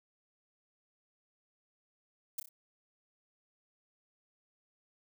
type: noise with echo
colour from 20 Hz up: violet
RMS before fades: -36 dBFS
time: 2.38-2.4 s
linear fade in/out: 5 ms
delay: 30 ms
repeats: 3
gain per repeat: -7 dB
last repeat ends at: 2.49 s
effects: none